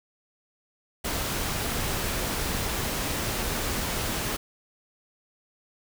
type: noise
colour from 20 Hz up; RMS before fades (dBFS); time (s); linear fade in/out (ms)
pink; -29; 1.04-4.37; 10
effects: none